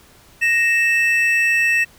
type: tone pair together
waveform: triangle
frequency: 1864.6 / 2637 Hz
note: A#6 / E7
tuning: 0 / 0 cents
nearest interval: tritone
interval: 600 cents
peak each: -15 dBFS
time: 0.41-1.85 s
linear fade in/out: 20 ms
effects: pink hiss -49 dBFS RMS until 1.98 s